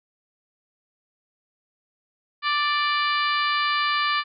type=harmonic tone with a mistuned harmonic; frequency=587.3 Hz; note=D5; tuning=in tune; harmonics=2 / 3 / 4 / 5 / 6 / 7 / 8; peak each=-23 / -27 / -29 / -31 / -33 / -34 / -35 dBFS; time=2.42-4.24 s; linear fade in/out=50 ms; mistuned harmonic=6; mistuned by=+16 cents; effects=none